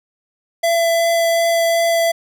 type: tone with vibrato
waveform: square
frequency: 671 Hz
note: E5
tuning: 31 cents sharp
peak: -14 dBFS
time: 0.63-2.12 s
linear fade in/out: 10 ms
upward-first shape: triangle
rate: 2.7 Hz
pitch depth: 9 cents each way
effects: none